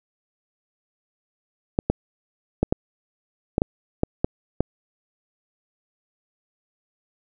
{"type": "clicks", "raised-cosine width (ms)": 2, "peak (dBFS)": -5, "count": 9, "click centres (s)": [1.789, 1.9, 2.63, 2.725, 3.581, 3.619, 4.034, 4.245, 4.606], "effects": []}